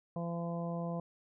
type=harmonic tone; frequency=170 Hz; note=F3; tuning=46 cents flat; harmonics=1 / 2 / 3 / 4 / 5 / 6; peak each=-36 / -48 / -42 / -43 / -52 / -48 dBFS; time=0.16-1 s; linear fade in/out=2 ms; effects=none